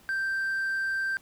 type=tone; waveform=triangle; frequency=1568 Hz; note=G6; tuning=in tune; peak=-24 dBFS; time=0.09-1.17 s; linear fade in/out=0 ms; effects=tanh soft clip ceiling -20 dBFS + pink hiss -58 dBFS RMS until 1.21 s